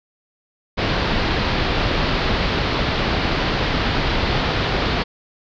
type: low-pass noise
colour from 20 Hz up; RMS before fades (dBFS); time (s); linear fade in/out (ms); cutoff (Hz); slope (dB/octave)
pink; -20; 0.77-5.04; 20; 4700; 48
effects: none